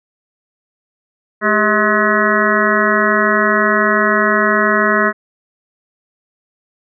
harmonic tone with a mistuned harmonic, 212.9 Hz, G#3, 43 cents sharp, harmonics 1 / 2 / 3 / 5 / 6 / 7 / 8 / 9, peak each -19 / -19 / -19 / -19 / -19 / -19 / -19 / -19 dBFS, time 1.41-5.13 s, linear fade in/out 50 ms, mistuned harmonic 2, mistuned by -100 cents, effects none

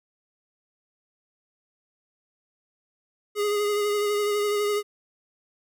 square tone with vibrato, 413.9 Hz, G#4, 6 cents flat, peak -23 dBFS, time 3.35-4.83 s, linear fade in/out 50 ms, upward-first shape sine, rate 12 Hz, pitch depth 23 cents each way, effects none

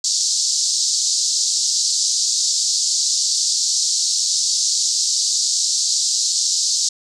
pink band-pass noise, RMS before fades -19 dBFS, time 0.04-6.89 s, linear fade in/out 5 ms, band 4300 to 7700 Hz, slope 48 dB/octave, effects none

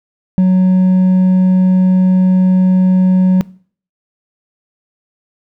sine tone with hard clipping, 185.2 Hz, F#3, 2 cents sharp, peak -7 dBFS, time 0.38-3.41 s, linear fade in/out 0 ms, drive 2 dB, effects noise-tail reverb RT60 0.5 s tail -22 dB re dry

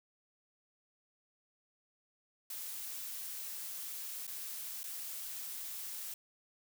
blue noise with dropouts, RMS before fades -43 dBFS, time 2.5-6.14 s, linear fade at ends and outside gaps 2 ms, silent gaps 4.268-4.277 / 4.832-4.84 s, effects none

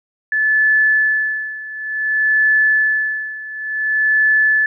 sine tone with tremolo, 1734 Hz, A6, 26 cents flat, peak -10 dBFS, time 0.32-4.66 s, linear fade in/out 2 ms, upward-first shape sine, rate 0.56 Hz, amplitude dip 85%, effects none

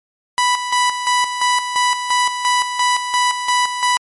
sawtooth tone with tremolo, 987.8 Hz, B5, in tune, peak -9 dBFS, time 0.38-3.97 s, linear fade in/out 0 ms, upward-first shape square, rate 2.9 Hz, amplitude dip 60%, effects MP3 48 kbps

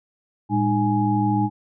sine tone cluster, 113.8 / 206.8 / 306.7 / 834 Hz, A#2 / G#3 / D#4 / G#5, -41 / -7 / -25 / +7 cents, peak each -23 dBFS, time 0.49-1.5 s, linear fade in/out 50 ms, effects none

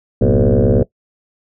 sine tone with frequency modulation, 166.2 Hz, E3, 15 cents sharp, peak -8 dBFS, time 0.21-0.83 s, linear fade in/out 5 ms, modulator 69.9 Hz, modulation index 5.4, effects noise-tail reverb RT60 0.1 s tail -20 dB re dry + tanh soft clip ceiling -4 dBFS

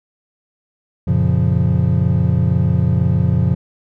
triangle chord, Gb major seventh, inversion none, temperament equal with one note detuned, 90.39 / 116.54 / 138.59 / 174.61 Hz, Gb2 / Bb2 / Db3 / F3, -40 / 0 / 0 / 0 cents, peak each -16 dBFS, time 1.07-3.55 s, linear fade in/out 10 ms, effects none

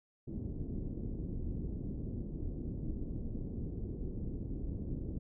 pink low-pass noise, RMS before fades -39 dBFS, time 0.27-5.19 s, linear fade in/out 10 ms, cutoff 350 Hz, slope 24 dB/octave, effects none

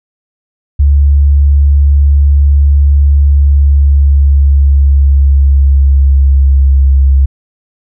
sine tone with pitch glide, 71 to 67.75 Hz, C#2 to C#2, +42 to -39 cents, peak -3 dBFS, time 0.79-7.26 s, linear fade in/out 10 ms, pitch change -81 cents, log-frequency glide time 3.17-6.89 s, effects none

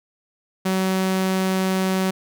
sawtooth tone, 188.6 Hz, F#3, 33 cents sharp, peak -15 dBFS, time 0.65-2.11 s, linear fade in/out 10 ms, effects none

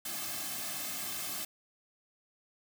white noise with comb filter, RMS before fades -38 dBFS, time 0.05-1.45 s, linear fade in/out 5 ms, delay 2.1 ms, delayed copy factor -0.95, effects none

